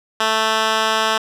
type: tone with band-pass filter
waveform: 10% pulse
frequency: 220 Hz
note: A3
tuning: in tune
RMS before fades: -18 dBFS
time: 0.2-1.18 s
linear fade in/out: 5 ms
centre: 2400 Hz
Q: 0.67
effects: none